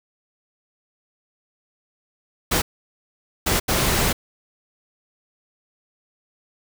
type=noise bursts at uneven times; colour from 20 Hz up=pink; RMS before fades=-20 dBFS; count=3; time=2.51-2.62 / 3.46-3.6 / 3.68-4.13 s; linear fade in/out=10 ms; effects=none